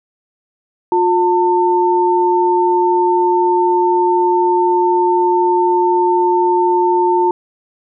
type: tone pair together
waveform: sine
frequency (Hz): 356.4 / 898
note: F4 / A5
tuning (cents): +35 / +35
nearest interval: octave + major third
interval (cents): 1600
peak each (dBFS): -13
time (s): 0.92-7.31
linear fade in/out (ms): 2
effects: none